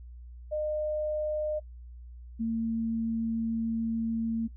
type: tone pair in turn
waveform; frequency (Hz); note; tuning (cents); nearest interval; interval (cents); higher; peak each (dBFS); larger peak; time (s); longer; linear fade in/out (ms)
sine; 609 / 226.7; D#5 / A#3; -37 / -48; octave + perfect fourth; 1711; first; -28 / -27; second; 0.51-1.6 / 2.39-4.48; second; 20
effects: noise-tail reverb RT60 0.1 s tail -21 dB re dry + added 60 Hz sine -43 dBFS peak until 4.56 s